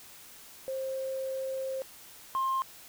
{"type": "tone pair in turn", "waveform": "sine", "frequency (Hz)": [530, 1060], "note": ["C5", "C6"], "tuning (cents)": [22, 22], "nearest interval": "octave", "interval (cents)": 1200, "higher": "second", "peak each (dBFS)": [-31, -25], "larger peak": "second", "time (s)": [[0.68, 1.82], [2.35, 2.62]], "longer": "first", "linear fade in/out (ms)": 0, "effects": ["tanh soft clip ceiling -24 dBFS", "white hiss -51 dBFS RMS until 2.88 s"]}